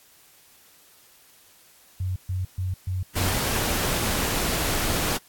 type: tone bursts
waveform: sine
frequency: 92.5 Hz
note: F#2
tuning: in tune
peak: -24 dBFS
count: 5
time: 2-3.32 s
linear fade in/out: 5 ms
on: 160 ms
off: 130 ms
type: noise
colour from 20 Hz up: pink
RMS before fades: -25 dBFS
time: 3.15-5.18 s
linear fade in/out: 20 ms
effects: white hiss -55 dBFS RMS until 5.28 s + AAC 64 kbps